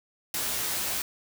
white noise with comb filter, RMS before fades -30 dBFS, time 0.34-1.02 s, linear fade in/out 2 ms, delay 16 ms, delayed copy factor +0.6, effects none

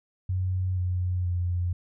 sine tone with pitch steps, 92.5 / 90.49 / 88.53 Hz, F#2 / F#2 / F2, 0 / -38 / +24 cents, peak -24 dBFS, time 0.29-1.73 s, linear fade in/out 5 ms, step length 480 ms, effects none

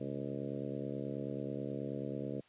harmonic tone with a mistuned harmonic, 69.3 Hz, C#2, in tune, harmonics 2 / 3 / 4 / 5 / 6 / 7 / 8 / 9, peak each -44 / -44 / -43 / -46 / -47 / -45 / -48 / -50 dBFS, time 0-2.41 s, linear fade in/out 10 ms, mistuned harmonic 2, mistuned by -100 cents, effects white hiss -65 dBFS RMS until 2.48 s + resampled to 8000 Hz

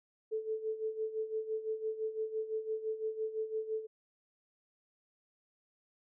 sine tone with tremolo, 438.3 Hz, A4, 7 cents flat, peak -31 dBFS, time 0.31-3.87 s, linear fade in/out 20 ms, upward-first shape sine, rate 5.9 Hz, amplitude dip 75%, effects none

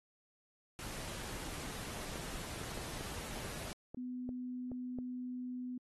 pink noise, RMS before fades -45 dBFS, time 0.79-3.73 s, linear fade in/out 0 ms
clicks, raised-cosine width 2 ms, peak -32 dBFS, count 10, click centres 2.158 / 2.615 / 2.775 / 3.01 / 3.374 / 3.448 / 3.946 / 4.291 / 4.717 / 4.987 s
sine tone, 250 Hz, B3, 21 cents sharp, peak -39 dBFS, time 3.97-5.78 s, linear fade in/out 5 ms
effects AAC 32 kbps

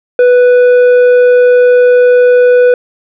sine tone with tanh clipping, 493.9 Hz, B4, in tune, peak -4 dBFS, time 0.19-2.74 s, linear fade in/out 2 ms, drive 7 dB, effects none

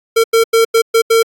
square tone bursts at uneven times, 454.7 Hz, A#4, 43 cents flat, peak -8 dBFS, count 6, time 0.16-0.24 / 0.33-0.44 / 0.53-0.65 / 0.74-0.82 / 0.94-1.02 / 1.1-1.23 s, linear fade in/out 10 ms, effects AAC 64 kbps

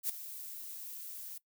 violet noise with ADSR envelope, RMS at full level -31 dBFS, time 0.03-1.38 s, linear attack 65 ms, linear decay 3 ms, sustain -14 dB, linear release 5 ms, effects noise-tail reverb RT60 0.1 s tail -19 dB re dry

